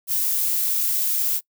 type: noise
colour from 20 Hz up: violet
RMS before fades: -22 dBFS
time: 0.07-1.41 s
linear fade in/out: 50 ms
effects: noise-tail reverb RT60 0.1 s tail -23 dB re dry

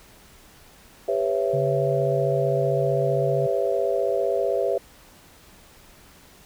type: chord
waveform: sine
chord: C# half-diminished seventh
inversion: second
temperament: just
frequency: 399.1 / 498.9 / 554.4 / 665.2 Hz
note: G4 / B4 / C#5 / E5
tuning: +31 / +17 / 0 / +16 cents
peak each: -26 dBFS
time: 1.08-4.78 s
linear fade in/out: 5 ms
type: tone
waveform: sine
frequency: 140 Hz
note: C#3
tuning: 18 cents sharp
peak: -25 dBFS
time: 1.53-3.47 s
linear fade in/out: 10 ms
effects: pink hiss -51 dBFS RMS until 6.45 s

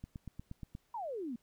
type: click train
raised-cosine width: 5 ms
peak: -31 dBFS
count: 7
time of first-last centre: 0.04-0.751 s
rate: 8.44 Hz
type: exponential sweep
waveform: sine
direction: down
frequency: 987.8 to 220.5 Hz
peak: -37 dBFS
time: 0.94-1.36 s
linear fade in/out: 5 ms
effects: pink hiss -74 dBFS RMS until 1.42 s

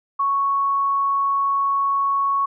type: tone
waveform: sine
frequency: 1108.7 Hz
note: C#6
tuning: in tune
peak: -17 dBFS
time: 0.19-2.46 s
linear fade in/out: 10 ms
effects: none

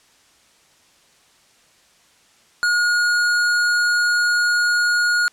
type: tone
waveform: square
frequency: 1438 Hz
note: F#6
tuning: 50 cents flat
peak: -16 dBFS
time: 2.63-5.28 s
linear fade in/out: 0 ms
effects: white hiss -55 dBFS RMS until 5.32 s + low-pass 8000 Hz 12 dB/octave

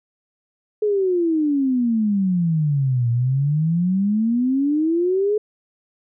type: exponential two-way sweep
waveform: sine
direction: down then up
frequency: 430 to 116.54 to 430 Hz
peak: -16 dBFS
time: 0.82-5.38 s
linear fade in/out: 5 ms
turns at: 3.1 s
effects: none

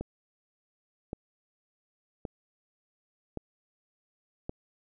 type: click train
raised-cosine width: 2 ms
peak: -21 dBFS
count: 5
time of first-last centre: 0.01-4.494 s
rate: 0.892 Hz
effects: none

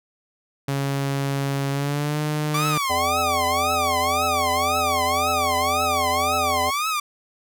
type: tone with pitch glide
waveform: sawtooth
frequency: 138.59 to 151.13 Hz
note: C#3 to D3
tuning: 0 to +50 cents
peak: -18 dBFS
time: 0.68-2.78 s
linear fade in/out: 5 ms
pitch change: +150 cents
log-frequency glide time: 1.71-2.2 s
type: tone with vibrato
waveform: sawtooth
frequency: 1143 Hz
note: D6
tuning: 47 cents flat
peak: -18 dBFS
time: 2.54-7 s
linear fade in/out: 5 ms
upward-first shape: triangle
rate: 1.9 Hz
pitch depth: 240 cents each way
type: harmonic tone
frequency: 85 Hz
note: F2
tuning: 46 cents flat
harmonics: 1 / 3 / 5 / 7 / 9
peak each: -33 / -34 / -33 / -27 / -24 dBFS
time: 2.89-6.71 s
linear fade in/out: 20 ms
effects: none

